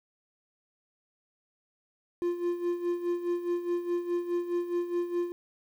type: tone with tremolo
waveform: triangle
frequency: 349.2 Hz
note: F4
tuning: in tune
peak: -23 dBFS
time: 2.22-5.32 s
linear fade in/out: 0 ms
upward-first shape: sine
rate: 4.8 Hz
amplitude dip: 70%
effects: 10-bit